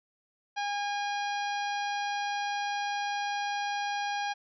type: harmonic tone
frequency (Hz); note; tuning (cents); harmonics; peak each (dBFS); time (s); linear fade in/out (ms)
815; G#5; -33; 1 / 2 / 3 / 4 / 5 / 6 / 7; -31 / -37 / -41 / -43 / -45 / -47 / -48; 0.56-4.34; 20
effects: none